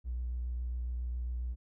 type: tone with vibrato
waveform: triangle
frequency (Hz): 60.8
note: B1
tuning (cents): -26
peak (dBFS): -29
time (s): 0.04-1.56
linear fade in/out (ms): 50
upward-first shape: triangle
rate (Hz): 7.3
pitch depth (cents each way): 23
effects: tanh soft clip ceiling -31 dBFS